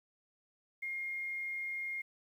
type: tone with quantisation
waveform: sine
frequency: 2131 Hz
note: C7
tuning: 31 cents sharp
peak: -36 dBFS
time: 0.82-2.02 s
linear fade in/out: 10 ms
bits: 11
effects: none